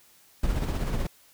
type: noise with tremolo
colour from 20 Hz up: brown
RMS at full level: -25 dBFS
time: 0.43-1.07 s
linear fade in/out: 5 ms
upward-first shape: sine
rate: 16 Hz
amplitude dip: 45%
effects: white hiss -58 dBFS RMS until 1.33 s